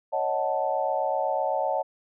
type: chord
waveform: sine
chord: D# half-diminished seventh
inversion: third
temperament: equal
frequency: 554.4 / 622.3 / 740 / 880 Hz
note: C#5 / D#5 / F#5 / A5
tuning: 0 / 0 / 0 / 0 cents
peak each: -29 dBFS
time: 0.12-1.83 s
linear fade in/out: 20 ms
effects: none